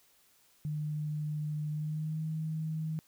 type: tone with pitch glide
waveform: sine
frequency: 151.1 to 157.7 Hz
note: D3 to D#3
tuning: +50 to +24 cents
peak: -32 dBFS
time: 0.65-2.99 s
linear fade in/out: 0 ms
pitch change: +74 cents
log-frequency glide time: 1.71-2.22 s
effects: white hiss -66 dBFS RMS until 3.07 s